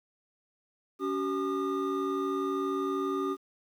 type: tone cluster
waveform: triangle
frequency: 281.5 / 381.5 / 1217 Hz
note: C#4 / G4 / D#6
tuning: +27 / -47 / -39 cents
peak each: -31 / -29 / -33 dBFS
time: 0.99-3.37 s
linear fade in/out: 50 ms
effects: 10-bit